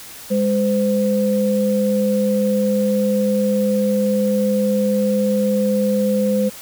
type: tone pair together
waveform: sine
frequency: 204.6 / 513 Hz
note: G#3 / C5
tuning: -26 / -34 cents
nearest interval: octave + major third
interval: 1592 cents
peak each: -17 / -18 dBFS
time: 0.3-6.5 s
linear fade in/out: 20 ms
effects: white hiss -37 dBFS RMS until 6.61 s